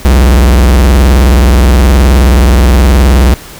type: tone with vibrato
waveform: square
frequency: 63.9 Hz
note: C2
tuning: 40 cents flat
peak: -3 dBFS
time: 0.05-3.34 s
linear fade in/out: 0 ms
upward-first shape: sine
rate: 19 Hz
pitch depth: 240 cents each way
effects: pink hiss -29 dBFS RMS until 3.59 s